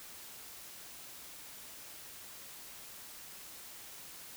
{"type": "silence", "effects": ["white hiss -50 dBFS RMS until 4.36 s"]}